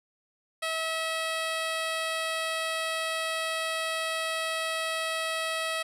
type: tone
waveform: 10% pulse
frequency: 646 Hz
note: E5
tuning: 35 cents flat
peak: -20 dBFS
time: 0.62-5.83 s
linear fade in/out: 10 ms
effects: low-pass 12000 Hz 12 dB/octave